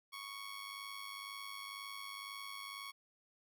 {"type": "tone with amplitude modulation", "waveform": "15% pulse", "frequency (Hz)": 1108.7, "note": "C#6", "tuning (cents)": 0, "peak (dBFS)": -36, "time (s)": [0.12, 2.92], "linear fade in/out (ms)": 20, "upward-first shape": "sine", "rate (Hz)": 102, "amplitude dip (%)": 60, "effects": []}